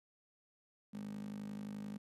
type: tone with high-pass filter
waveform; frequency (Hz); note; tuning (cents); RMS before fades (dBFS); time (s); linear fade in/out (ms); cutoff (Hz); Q
15% pulse; 51.5; G#1; -14; -45; 0.93-1.98; 10; 210; 5.9
effects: resampled to 32000 Hz